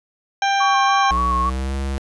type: harmonic tone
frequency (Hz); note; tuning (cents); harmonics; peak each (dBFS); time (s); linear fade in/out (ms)
791; G5; +15; 1 / 2 / 3 / 4 / 5 / 7 / 8; -17 / -23 / -27 / -29 / -31 / -34 / -35; 0.42-1.11; 2
type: tone with vibrato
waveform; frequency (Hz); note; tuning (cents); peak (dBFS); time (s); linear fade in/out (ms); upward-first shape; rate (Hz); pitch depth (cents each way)
sine; 1108.7; C#6; 0; -17; 0.6-1.5; 10; square; 3.5; 24
type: tone with pitch glide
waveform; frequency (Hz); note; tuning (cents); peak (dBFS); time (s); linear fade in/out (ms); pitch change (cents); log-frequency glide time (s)
square; 61.9 to 67.89; B1 to C#2; +5 to -35; -22; 1.11-1.98; 0; +160; 1.31-1.74
effects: resampled to 24000 Hz